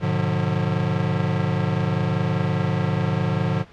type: chord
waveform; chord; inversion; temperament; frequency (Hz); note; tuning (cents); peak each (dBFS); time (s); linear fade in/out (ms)
square; G# diminished seventh; none; just; 103.83 / 124.59 / 149.51 / 179.41; G#2 / B2 / D3 / F3; 0 / +16 / +31 / +47; -27 / -28 / -25 / -26; 0-3.65; 50
effects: pink hiss -48 dBFS RMS until 3.72 s + low-pass 3000 Hz 12 dB/octave